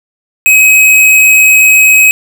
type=tone; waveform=square; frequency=2541 Hz; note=D#7; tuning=36 cents sharp; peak=-3 dBFS; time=0.46-2.11 s; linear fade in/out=0 ms; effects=7-bit